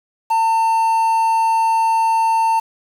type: tone with quantisation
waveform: triangle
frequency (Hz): 900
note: A5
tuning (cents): +39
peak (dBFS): -11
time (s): 0.3-2.6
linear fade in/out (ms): 10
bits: 6
effects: none